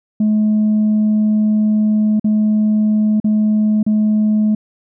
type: tone with dropouts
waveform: sine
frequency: 213.5 Hz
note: G#3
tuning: 48 cents sharp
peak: -9 dBFS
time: 0.2-4.55 s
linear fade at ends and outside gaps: 5 ms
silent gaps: 2.197-2.243 / 3.201-3.243 / 3.83-3.864 s
effects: tanh soft clip ceiling -9 dBFS